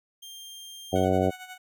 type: tone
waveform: sawtooth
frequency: 3191 Hz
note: G7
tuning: 30 cents sharp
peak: -38 dBFS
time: 0.22-1.05 s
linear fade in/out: 10 ms
type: harmonic tone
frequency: 93.4 Hz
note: F#2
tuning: 17 cents sharp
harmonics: 1 / 2 / 3 / 4 / 5 / 6 / 7 / 8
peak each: -29 / -29 / -29 / -29 / -29 / -29 / -29 / -29 dBFS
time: 0.92-1.31 s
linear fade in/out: 20 ms
type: tone with tremolo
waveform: 15% pulse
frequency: 740 Hz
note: F#5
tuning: in tune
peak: -32 dBFS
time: 0.95-1.58 s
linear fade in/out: 10 ms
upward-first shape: sine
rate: 11 Hz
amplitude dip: 65%
effects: none